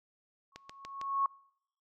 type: tone with exponential growth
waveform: sine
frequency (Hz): 1100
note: C#6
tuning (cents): -14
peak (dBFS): -24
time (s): 0.52-1.26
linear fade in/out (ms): 2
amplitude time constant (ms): 160
type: clicks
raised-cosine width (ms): 0.2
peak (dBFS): -26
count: 4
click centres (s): 0.56 / 0.695 / 0.85 / 1.014
effects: noise-tail reverb RT60 0.7 s tail -25 dB re dry + MP3 96 kbps